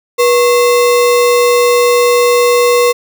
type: tone with sample-and-hold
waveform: sine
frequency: 484.6 Hz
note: B4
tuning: 33 cents flat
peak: -6 dBFS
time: 0.18-2.93 s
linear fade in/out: 20 ms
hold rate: 1575 Hz
effects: none